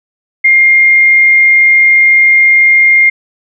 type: tone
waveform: sine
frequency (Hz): 2119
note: C7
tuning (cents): +21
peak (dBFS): -3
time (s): 0.44-3.1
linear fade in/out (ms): 10
effects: none